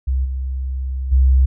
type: tone with level steps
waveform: sine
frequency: 65.41 Hz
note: C2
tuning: in tune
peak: -15 / -20 / -9 dBFS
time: 0.07-1.46 s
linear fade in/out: 10 ms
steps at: 0.24 / 1.11 s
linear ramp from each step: 20 ms
effects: none